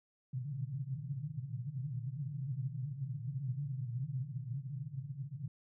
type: band-pass noise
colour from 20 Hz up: pink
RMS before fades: -40 dBFS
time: 0.33-5.48 s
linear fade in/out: 5 ms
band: 120 to 150 Hz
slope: 96 dB/octave
effects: none